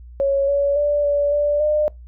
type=tone with pitch steps; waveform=sine; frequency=553 / 565 / 584 / 576 / 585 / 603 Hz; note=C#5 / C#5 / D5 / D5 / D5 / D5; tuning=-4 / +33 / -10 / -34 / -7 / +46 cents; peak=-15 dBFS; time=0.2-1.88 s; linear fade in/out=0 ms; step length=280 ms; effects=noise-tail reverb RT60 0.2 s tail -24 dB re dry + added 60 Hz sine -37 dBFS peak until 2.07 s